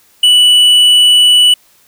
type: tone with tanh clipping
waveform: sine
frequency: 2960 Hz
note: F#7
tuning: in tune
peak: -5 dBFS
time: 0.23-1.54 s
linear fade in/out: 5 ms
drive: 7 dB
effects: white hiss -49 dBFS RMS until 1.87 s